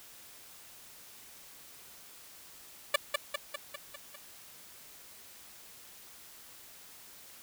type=tone with echo; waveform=10% pulse; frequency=579 Hz; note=D5; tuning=25 cents flat; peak=-14 dBFS; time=2.94-2.96 s; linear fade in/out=5 ms; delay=200 ms; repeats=6; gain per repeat=-4 dB; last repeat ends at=4.16 s; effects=white hiss -53 dBFS RMS until 7.42 s